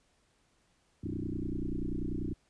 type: tone with frequency modulation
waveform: sine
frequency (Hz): 151.2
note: D#3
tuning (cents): -49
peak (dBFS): -32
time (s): 1.03-2.34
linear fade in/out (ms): 10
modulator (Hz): 30.3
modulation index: 6.3
effects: pink hiss -71 dBFS RMS until 2.49 s + resampled to 22050 Hz